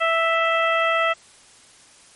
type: harmonic tone with a mistuned harmonic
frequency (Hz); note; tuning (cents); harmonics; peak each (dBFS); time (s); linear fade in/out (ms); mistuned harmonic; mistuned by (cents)
659.3; E5; 0; 1 / 2 / 3 / 4 / 5; -22 / -21 / -24 / -26 / -31; 0-1.14; 20; 5; -42
effects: white hiss -50 dBFS RMS until 2.15 s + MP3 48 kbps